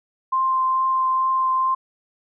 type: tone with vibrato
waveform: sine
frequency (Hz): 1046.5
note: C6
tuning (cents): 0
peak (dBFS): -17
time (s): 0.32-1.75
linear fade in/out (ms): 10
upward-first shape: triangle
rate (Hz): 2.3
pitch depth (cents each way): 9
effects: none